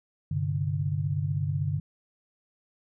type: chord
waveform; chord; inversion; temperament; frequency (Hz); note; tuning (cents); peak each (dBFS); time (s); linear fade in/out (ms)
sine; G suspended fourth; none; equal; 98 / 130.81 / 146.83; G2 / C3 / D3; 0 / 0 / 0; -30 / -33 / -28; 0.31-1.8; 5
effects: none